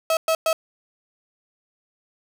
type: tone bursts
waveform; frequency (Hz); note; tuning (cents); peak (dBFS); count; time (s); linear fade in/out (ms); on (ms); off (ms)
35% pulse; 646; E5; -35; -16; 3; 0.1-0.53; 2; 70; 110
effects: none